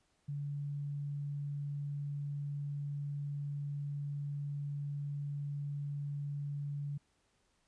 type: tone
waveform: sine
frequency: 143.6 Hz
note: D3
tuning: 39 cents flat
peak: -36 dBFS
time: 0.28-6.98 s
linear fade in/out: 10 ms
effects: pink hiss -75 dBFS RMS until 7.67 s + resampled to 22050 Hz